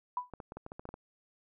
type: tone with exponential decay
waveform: sine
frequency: 990 Hz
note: B5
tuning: 4 cents sharp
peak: -27 dBFS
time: 0.17-0.3 s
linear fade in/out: 2 ms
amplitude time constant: 27 ms
type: clicks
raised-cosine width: 1 ms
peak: -29 dBFS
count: 10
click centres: 0.337 / 0.402 / 0.521 / 0.57 / 0.664 / 0.719 / 0.795 / 0.854 / 0.89 / 0.941 s
effects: none